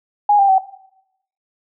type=tone with pitch steps; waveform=sine; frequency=826 / 792 / 764 Hz; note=G#5 / G5 / G5; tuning=-10 / +18 / -45 cents; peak=-9 dBFS; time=0.29-0.584 s; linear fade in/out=5 ms; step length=98 ms; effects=noise-tail reverb RT60 0.8 s tail -17 dB re dry